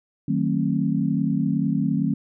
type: chord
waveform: sine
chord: D# diminished seventh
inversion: none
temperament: just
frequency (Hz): 155.56 / 186.68 / 224 / 268.8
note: D#3 / F#3 / A3 / C4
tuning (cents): 0 / +16 / +31 / +47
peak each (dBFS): -25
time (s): 0.28-2.14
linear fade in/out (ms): 5
effects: none